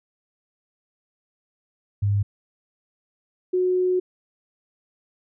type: tone pair in turn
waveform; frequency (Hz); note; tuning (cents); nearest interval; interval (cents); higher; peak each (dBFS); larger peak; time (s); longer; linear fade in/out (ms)
sine; 101.4 / 365.9; G#2 / F#4; -41 / -19; octave + minor seventh; 2222; second; -18; neither; 2.02-2.23 / 3.53-4; second; 10
effects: none